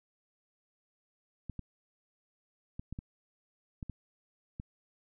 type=clicks; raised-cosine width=5 ms; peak=-27 dBFS; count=8; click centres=1.497 / 1.593 / 2.795 / 2.926 / 2.989 / 3.828 / 3.897 / 4.599 s; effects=none